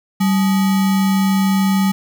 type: tone with sample-and-hold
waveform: sine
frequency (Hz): 193.3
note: G3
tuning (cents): -24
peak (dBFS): -12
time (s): 0.2-1.92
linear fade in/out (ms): 10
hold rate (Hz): 1050
effects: none